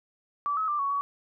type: tone with pitch steps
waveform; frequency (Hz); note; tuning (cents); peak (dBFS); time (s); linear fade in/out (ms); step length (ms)
sine; 1156 / 1284 / 1183 / 1115 / 1129; D6 / E6 / D6 / C#6 / C#6; -28 / -46 / +12 / +10 / +31; -25; 0.46-1.01; 0; 110
effects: none